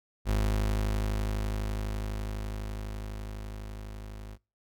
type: tone with level ramp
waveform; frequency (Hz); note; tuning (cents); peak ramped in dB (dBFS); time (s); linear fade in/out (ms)
35% pulse; 52; G#1; +3; -22 to -39; 0.25-4.38; 50
effects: noise-tail reverb RT60 0.3 s tail -25 dB re dry